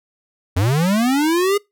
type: linear sweep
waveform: square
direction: up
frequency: 83.8 to 415.3 Hz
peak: -15 dBFS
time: 0.56-1.58 s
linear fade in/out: 10 ms
effects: noise-tail reverb RT60 0.2 s tail -25 dB re dry